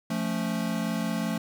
square chord, F augmented, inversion none, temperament equal, 174.61 / 220 / 277.2 Hz, F3 / A3 / C#4, 0 / 0 / 0 cents, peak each -32 / -30 / -36 dBFS, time 0.1-1.38 s, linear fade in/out 5 ms, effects 10-bit

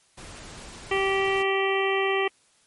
pink noise, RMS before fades -42 dBFS, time 0.17-1.43 s, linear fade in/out 10 ms
harmonic tone, 388.7 Hz, G4, 15 cents flat, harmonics 1 / 2 / 3 / 5 / 6 / 7 / 8, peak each -24 / -30 / -31 / -29 / -32 / -33 / -35 dBFS, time 0.91-2.28 s, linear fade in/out 5 ms
effects white hiss -62 dBFS RMS until 2.66 s + MP3 48 kbps

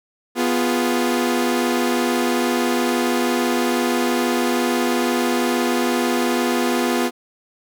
sawtooth chord, F diminished, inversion second, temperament equal, 246.9 / 349.2 / 415.3 Hz, Cb4 / F4 / Ab4, 0 / 0 / 0 cents, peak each -16 / -18 / -22 dBFS, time 0.35-7.11 s, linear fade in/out 50 ms, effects none

